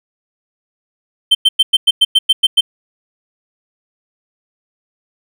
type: tone bursts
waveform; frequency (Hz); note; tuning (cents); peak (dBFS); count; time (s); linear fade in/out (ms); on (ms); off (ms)
triangle; 3111; G7; -14; -4; 10; 1.31-2.61; 10; 40; 100
effects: none